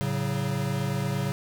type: chord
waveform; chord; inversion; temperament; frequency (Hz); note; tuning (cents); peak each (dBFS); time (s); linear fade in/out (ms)
square; F# minor; first; equal with one note detuned; 110 / 138.59 / 187.8; A2 / C#3 / F#3; 0 / 0 / +26; -33 / -29 / -32; 0.01-1.32; 0
effects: none